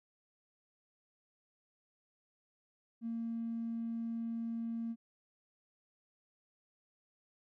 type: tone with tanh clipping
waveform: triangle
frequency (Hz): 229.7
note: A#3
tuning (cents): -25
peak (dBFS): -35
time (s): 3.01-4.96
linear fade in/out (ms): 50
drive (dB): 1
effects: none